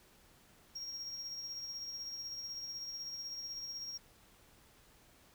triangle tone with tremolo, 5588 Hz, F8, in tune, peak -38 dBFS, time 0.75-3.98 s, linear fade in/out 10 ms, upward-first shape triangle, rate 16 Hz, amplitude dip 45%, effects pink hiss -64 dBFS RMS until 5.34 s

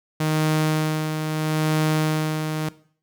sawtooth tone with tremolo, 155.56 Hz, D#3, in tune, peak -14 dBFS, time 0.2-2.69 s, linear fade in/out 5 ms, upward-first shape sine, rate 0.76 Hz, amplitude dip 50%, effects noise-tail reverb RT60 0.5 s tail -18 dB re dry

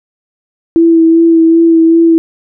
sine tone with vibrato, 329.6 Hz, E4, in tune, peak -3 dBFS, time 0.76-2.18 s, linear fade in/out 0 ms, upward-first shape sine, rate 2.6 Hz, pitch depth 20 cents each way, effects none

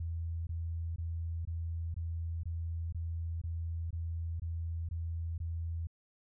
sine tone bursts, 83 Hz, E2, 12 cents sharp, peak -34 dBFS, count 12, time 0-5.871 s, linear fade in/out 5 ms, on 470 ms, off 21 ms, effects none

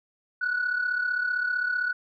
sine tone pair together, 1445.5 / 1481 Hz, F#6 / F#6, -41 / +1 cents, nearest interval unison, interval 42 cents, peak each -29 / -24 dBFS, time 0.41-1.93 s, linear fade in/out 10 ms, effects tanh soft clip ceiling -20 dBFS

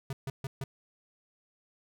square tone bursts, 135 Hz, C#3, 45 cents flat, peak -34 dBFS, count 4, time 0.1-0.64 s, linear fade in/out 2 ms, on 30 ms, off 140 ms, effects none

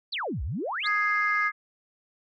sine exponential two-way sweep, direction down then up, 4800 to 55.8 to 4800 Hz, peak -28 dBFS, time 0.12-0.88 s, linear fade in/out 10 ms, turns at 0.43 s
sine chord, Ab major, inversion second, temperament equal, 1244.5 / 1661.2 / 2093 Hz, Eb6 / Ab6 / C7, 0 / 0 / 0 cents, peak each -26 dBFS, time 0.83-1.52 s, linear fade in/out 50 ms
effects tanh soft clip ceiling -15 dBFS

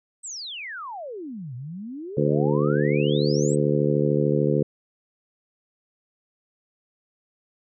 sine exponential two-way sweep, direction down then up, 8372 to 117.6 to 8372 Hz, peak -32 dBFS, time 0.23-3.56 s, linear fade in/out 20 ms, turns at 1.55 s
harmonic tone, 73.42 Hz, D2, in tune, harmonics 2 / 3 / 4 / 5 / 6 / 7, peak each -23 / -27 / -28 / -26 / -25 / -27 dBFS, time 2.17-4.63 s, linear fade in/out 5 ms
effects none

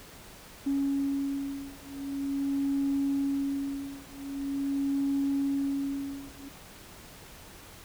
sine beating tone pair, 277.2 / 277.64 Hz, C#4 / C#4, 0 / +3 cents, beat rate 0.44 Hz, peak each -30 dBFS, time 0.66-6.49 s, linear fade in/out 10 ms, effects tanh soft clip ceiling -20 dBFS + pink hiss -49 dBFS RMS until 7.84 s

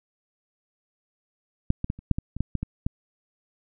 clicks, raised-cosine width 5 ms, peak -7 / -14 / -15 / -29 / -6 / -15 / -21 / -11 / -13 / -16 / -12 dBFS, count 11, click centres 1.704 / 1.844 / 1.901 / 1.99 / 2.113 / 2.185 / 2.366 / 2.406 / 2.553 / 2.63 / 2.865 s, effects none

